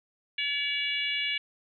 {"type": "harmonic tone", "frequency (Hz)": 570, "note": "C#5", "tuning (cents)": 48, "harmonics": [3, 4, 5, 6, 7], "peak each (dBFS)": [-38, -31, -31, -35, -43], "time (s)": [0.38, 1.38], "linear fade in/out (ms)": 5, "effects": []}